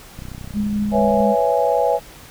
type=click train; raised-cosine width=5 ms; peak=-21 dBFS; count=33; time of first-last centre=0.19-1.206 s; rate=31.5 Hz
type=tone with tremolo; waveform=sine; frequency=207.7 Hz; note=G#3; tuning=in tune; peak=-17 dBFS; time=0.53-1.36 s; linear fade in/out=50 ms; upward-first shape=sine; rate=4.5 Hz; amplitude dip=25%
type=chord; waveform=sine; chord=C# minor seventh; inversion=third; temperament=equal; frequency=493.9 / 554.4 / 659.3 / 830.6 Hz; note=B4 / C#5 / E5 / G#5; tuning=0 / 0 / 0 / 0 cents; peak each=-20 dBFS; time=0.91-2 s; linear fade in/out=50 ms
effects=pink hiss -42 dBFS RMS until 2.3 s